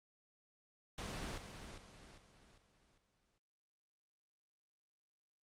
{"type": "noise with echo", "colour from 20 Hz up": "pink", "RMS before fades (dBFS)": -43, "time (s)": [0.98, 1.38], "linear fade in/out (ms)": 2, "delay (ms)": 400, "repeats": 5, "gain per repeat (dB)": -7, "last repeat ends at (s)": 3.38, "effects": ["low-pass 7000 Hz 12 dB/octave", "Opus 32 kbps"]}